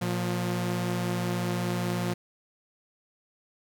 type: tone pair together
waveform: sawtooth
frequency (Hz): 116.54 / 177.32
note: A#2 / F3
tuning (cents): 0 / +27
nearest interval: perfect fifth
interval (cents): 727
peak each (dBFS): -27 / -25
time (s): 0.01-2.14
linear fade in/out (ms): 10
effects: none